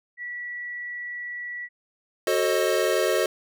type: tone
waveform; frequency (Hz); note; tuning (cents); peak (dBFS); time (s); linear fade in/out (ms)
sine; 1946; B6; -26; -31; 0.17-1.69; 50
type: chord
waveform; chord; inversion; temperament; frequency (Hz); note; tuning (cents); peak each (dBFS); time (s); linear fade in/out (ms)
square; F# diminished seventh; none; equal with one note detuned; 370 / 440 / 534.9 / 622.3; F#4 / A4 / C5 / Eb5; 0 / 0 / +38 / 0; -27; 2.27-3.26; 2
effects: none